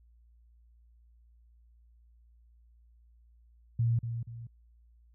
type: tone with echo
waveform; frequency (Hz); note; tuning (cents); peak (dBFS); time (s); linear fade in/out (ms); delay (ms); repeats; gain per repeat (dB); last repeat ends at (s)
sine; 116.5; A#2; -1; -24; 3.79-3.99; 5; 240; 2; -8; 4.47
effects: added 58 Hz sine -58 dBFS peak until 5.14 s